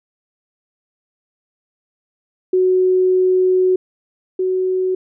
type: tone pair in turn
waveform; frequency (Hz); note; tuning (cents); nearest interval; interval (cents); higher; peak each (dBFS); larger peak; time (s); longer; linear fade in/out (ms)
sine; 370 / 372; F#4 / F#4; 0 / +9; unison; 9; second; -11 / -15; first; 2.53-3.76 / 4.39-4.95; first; 5
effects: none